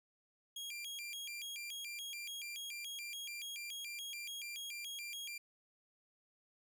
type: tone with vibrato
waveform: sawtooth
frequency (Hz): 2794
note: F7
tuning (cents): 0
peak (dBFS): -40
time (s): 0.56-5.38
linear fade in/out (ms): 5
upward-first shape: square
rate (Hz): 3.5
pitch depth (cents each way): 280
effects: none